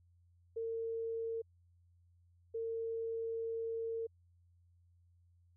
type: tone bursts at uneven times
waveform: sine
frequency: 454.8 Hz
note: A#4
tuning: 43 cents flat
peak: -36 dBFS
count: 2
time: 0.56-1.42 / 2.54-4.07 s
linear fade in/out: 10 ms
effects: added 87 Hz sine -65 dBFS peak until 5.56 s